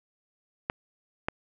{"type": "clicks", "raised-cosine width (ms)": 0.5, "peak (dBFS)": -12, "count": 2, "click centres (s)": [0.699, 1.285], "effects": []}